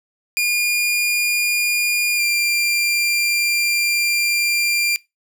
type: tone with pitch glide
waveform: sawtooth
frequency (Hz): 2422 to 2383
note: D#7 to D7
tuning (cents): -47 to +25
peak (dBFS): -13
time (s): 0.37-4.96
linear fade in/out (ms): 0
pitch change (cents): -28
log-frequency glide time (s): 2.16-2.21
effects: noise-tail reverb RT60 0.2 s tail -21 dB re dry